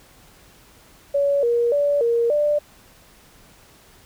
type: tone with pitch steps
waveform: sine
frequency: 565 / 473.3 / 576 / 467.9 / 591 Hz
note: C#5 / A#4 / D5 / A#4 / D5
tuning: +33 / +26 / -34 / +6 / +11 cents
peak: -16 dBFS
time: 1.14-2.59 s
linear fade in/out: 10 ms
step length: 290 ms
effects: pink hiss -51 dBFS RMS until 4.05 s